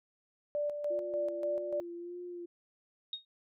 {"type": "tone with tremolo", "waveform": "sine", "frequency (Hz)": 587.3, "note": "D5", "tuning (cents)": 0, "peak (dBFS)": -30, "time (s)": [0.55, 1.8], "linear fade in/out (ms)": 0, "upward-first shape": "square", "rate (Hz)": 3.4, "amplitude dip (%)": 50}
{"type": "tone with vibrato", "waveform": "sine", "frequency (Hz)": 349.2, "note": "F4", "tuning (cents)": 0, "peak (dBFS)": -40, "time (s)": [0.9, 2.46], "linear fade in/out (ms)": 10, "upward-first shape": "sine", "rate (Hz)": 1.7, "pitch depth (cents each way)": 29}
{"type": "tone with exponential decay", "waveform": "sine", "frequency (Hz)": 3729, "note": "A#7", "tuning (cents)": 0, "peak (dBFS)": -32, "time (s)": [3.13, 3.25], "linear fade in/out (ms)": 2, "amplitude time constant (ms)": 26}
{"effects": []}